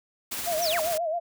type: noise with tremolo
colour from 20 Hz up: white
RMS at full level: -31 dBFS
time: 0.31-0.98 s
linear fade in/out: 10 ms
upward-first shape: triangle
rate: 15 Hz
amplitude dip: 35%
type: tone with vibrato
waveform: sine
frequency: 658 Hz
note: E5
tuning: 3 cents flat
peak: -25 dBFS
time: 0.46-1.2 s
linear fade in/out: 20 ms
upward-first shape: sine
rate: 7.5 Hz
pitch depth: 110 cents each way
type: linear sweep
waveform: sine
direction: down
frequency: 6420 to 441.9 Hz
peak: -27 dBFS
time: 0.61-0.81 s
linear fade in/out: 20 ms
effects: none